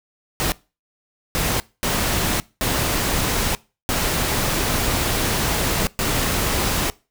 pink noise bursts at uneven times, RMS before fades -21 dBFS, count 6, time 0.4-0.52 / 1.35-1.6 / 1.83-2.4 / 2.61-3.55 / 3.89-5.87 / 5.99-6.9 s, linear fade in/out 0 ms, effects noise-tail reverb RT60 0.3 s tail -22 dB re dry

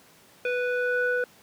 square tone with low-pass filter sweep, 493.9 Hz, B4, in tune, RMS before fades -26 dBFS, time 0.45-1.24 s, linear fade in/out 2 ms, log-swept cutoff 2300 to 1300 Hz, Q 3.7, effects pink hiss -55 dBFS RMS until 1.42 s + high-pass 150 Hz 12 dB/octave

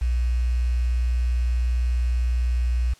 sine tone with quantisation, 60.8 Hz, B1, 26 cents flat, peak -19 dBFS, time 0.01-2.94 s, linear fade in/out 10 ms, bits 7, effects white hiss -54 dBFS RMS until 2.99 s + low-pass 8000 Hz 12 dB/octave

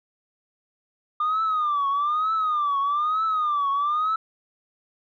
sine tone with vibrato, 1206 Hz, D6, 46 cents sharp, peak -19 dBFS, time 1.2-4.16 s, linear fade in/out 5 ms, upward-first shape triangle, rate 1.1 Hz, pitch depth 160 cents each way, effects tanh soft clip ceiling -18 dBFS

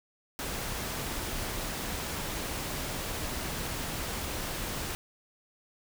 pink noise, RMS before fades -35 dBFS, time 0.39-4.95 s, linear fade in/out 0 ms, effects none

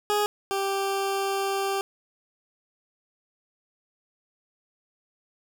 20% pulse tone pair in turn, 415.3 / 392 Hz, G#4 / G4, 0 / 0 cents, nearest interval minor second, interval 100 cents, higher first, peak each -17 / -20 dBFS, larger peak first, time 0.1-0.26 / 0.51-1.81 s, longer second, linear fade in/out 0 ms, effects none

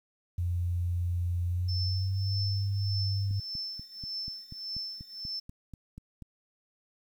sine tone with pitch glide, 87.6 to 98.9 Hz, F2 to G2, +6 to +16 cents, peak -27 dBFS, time 0.38-3.4 s, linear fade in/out 5 ms, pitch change +210 cents, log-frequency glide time 1.47-2.34 s
sine tone with tremolo, 5300 Hz, E8, 9 cents sharp, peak -32 dBFS, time 1.68-5.4 s, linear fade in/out 10 ms, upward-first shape triangle, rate 1.7 Hz, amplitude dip 90%
click train, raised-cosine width 5 ms, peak -31 dBFS, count 13, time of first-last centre 3.31-6.223 s, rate 4.12 Hz
effects 10-bit

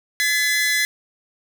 sawtooth tone pair together, 1711.1 / 2024 Hz, A6 / B6, -49 / +42 cents, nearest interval minor third, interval 291 cents, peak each -18 / -16 dBFS, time 0.2-0.85 s, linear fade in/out 0 ms, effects 7-bit

